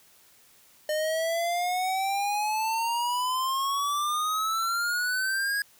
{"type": "exponential sweep", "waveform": "square", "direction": "up", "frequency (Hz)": [607, 1661.2], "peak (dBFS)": -26, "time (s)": [0.89, 5.62], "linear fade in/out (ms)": 2, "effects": ["white hiss -58 dBFS RMS until 5.79 s"]}